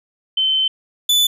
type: tone pair in turn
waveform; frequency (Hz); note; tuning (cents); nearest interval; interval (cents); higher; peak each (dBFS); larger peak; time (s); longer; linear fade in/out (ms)
sine / 40% pulse; 3076 / 3487; G7 / A7; -33 / -16; major second; 217; second; -14 / -11; second; 0.37-0.68 / 1.09-1.27; first; 5
effects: none